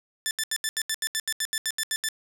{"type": "tone bursts", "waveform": "10% pulse", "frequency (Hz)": 1760, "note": "A6", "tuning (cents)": 0, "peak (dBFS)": -16, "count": 15, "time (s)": [0.26, 2.087], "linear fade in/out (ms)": 0, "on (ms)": 49, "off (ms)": 78, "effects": []}